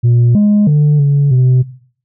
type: tone with pitch steps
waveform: sine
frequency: 119.8 / 207.6 / 148.5 / 142.3 / 127.6 Hz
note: A#2 / G#3 / D3 / C#3 / C3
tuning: +48 / 0 / +20 / +46 / -43 cents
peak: -4 dBFS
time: 0.03-1.63 s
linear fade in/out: 20 ms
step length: 320 ms
effects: noise-tail reverb RT60 0.5 s tail -17 dB re dry + tanh soft clip ceiling -5 dBFS